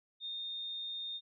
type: tone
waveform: sine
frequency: 3658 Hz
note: A#7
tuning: 33 cents flat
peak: -38 dBFS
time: 0.2-1.21 s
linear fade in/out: 50 ms
effects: none